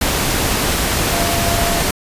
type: tone in noise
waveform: sine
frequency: 686 Hz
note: F5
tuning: 31 cents flat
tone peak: -21 dBFS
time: 1.12-1.81 s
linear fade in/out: 5 ms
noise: pink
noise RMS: -17 dBFS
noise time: 0.01-1.91 s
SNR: -7 dB
effects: resampled to 32000 Hz